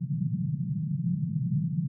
pink band-pass noise, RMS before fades -29 dBFS, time 0-1.88 s, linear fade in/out 10 ms, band 130 to 180 Hz, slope 48 dB/octave, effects none

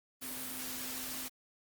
sine tone in noise, 256.5 Hz, C4, 34 cents flat, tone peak -49 dBFS, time 0.21-1.29 s, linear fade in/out 20 ms, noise white, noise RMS -41 dBFS, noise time 0.21-1.29 s, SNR -11 dB, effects Opus 32 kbps

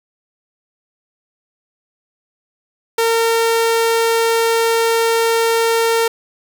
sawtooth tone, 457.2 Hz, A#4, 34 cents flat, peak -9 dBFS, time 2.98-6.08 s, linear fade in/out 5 ms, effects none

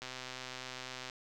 click train, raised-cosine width 0.2 ms, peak -25 dBFS, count 139, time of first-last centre 0.02-1.098 s, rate 128 Hz, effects none

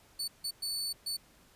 sawtooth tone bursts at uneven times, 4477 Hz, C#8, 16 cents sharp, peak -30 dBFS, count 4, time 0.19-0.28 / 0.44-0.51 / 0.62-0.93 / 1.06-1.17 s, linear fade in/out 10 ms, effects pink hiss -62 dBFS RMS until 1.55 s + resampled to 32000 Hz

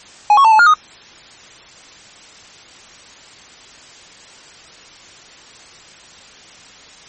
triangle tone with pitch steps, 835 / 1104 / 891 / 868 / 1413 / 1242 Hz, G#5 / C#6 / A5 / A5 / F6 / D#6, +9 / -7 / +22 / -24 / +20 / -3 cents, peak -4 dBFS, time 0.3-0.738 s, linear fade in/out 2 ms, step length 73 ms, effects white hiss -41 dBFS RMS until 7.08 s + MP3 32 kbps

